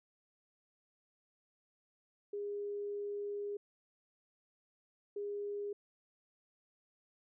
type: tone bursts at uneven times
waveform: sine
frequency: 408.5 Hz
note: G#4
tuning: 29 cents flat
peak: -37 dBFS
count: 2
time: 2.33-3.57 / 5.16-5.73 s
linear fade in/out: 5 ms
effects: none